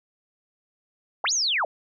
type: linear two-way sweep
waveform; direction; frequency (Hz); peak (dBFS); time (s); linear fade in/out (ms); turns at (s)
sine; up then down; 523.3 to 6800 to 523.3; -21; 1.24-1.65; 2; 1.33
effects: none